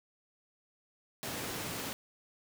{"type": "high-pass noise", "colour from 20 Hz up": "pink", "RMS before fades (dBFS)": -39, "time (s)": [1.23, 1.93], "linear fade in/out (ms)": 0, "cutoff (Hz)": 120, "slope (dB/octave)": 12, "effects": []}